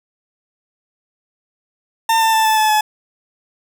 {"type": "tone with pitch steps", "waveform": "40% pulse", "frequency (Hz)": [903, 893.1, 883.4, 873.8, 864.2, 854.8], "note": ["A5", "A5", "A5", "A5", "A5", "G#5"], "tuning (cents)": [45, 26, 7, -12, -31, 50], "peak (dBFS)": -11, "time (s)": [2.09, 2.81], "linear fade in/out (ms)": 5, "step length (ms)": 120, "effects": []}